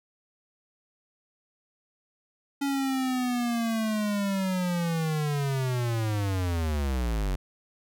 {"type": "linear sweep", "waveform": "square", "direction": "down", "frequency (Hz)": [281.3, 44.32], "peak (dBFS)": -26, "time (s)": [2.61, 7.36], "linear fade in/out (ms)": 10, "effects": []}